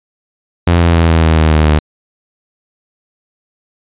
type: tone with pitch steps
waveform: sawtooth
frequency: 86 / 84.52 / 83.07 / 81.64 / 80.24 / 78.86 / 77.51 / 76.18 Hz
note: F2 / E2 / E2 / E2 / E2 / D#2 / D#2 / D#2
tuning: -26 / +44 / +14 / -16 / -46 / +24 / -6 / -36 cents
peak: -3 dBFS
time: 0.67-1.79 s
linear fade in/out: 5 ms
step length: 140 ms
effects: resampled to 8000 Hz